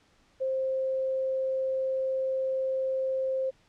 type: tone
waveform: sine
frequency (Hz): 527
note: C5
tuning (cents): +12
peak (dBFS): -26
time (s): 0.4-3.51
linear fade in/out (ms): 20
effects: pink hiss -64 dBFS RMS until 3.68 s + low-pass 6000 Hz 12 dB/octave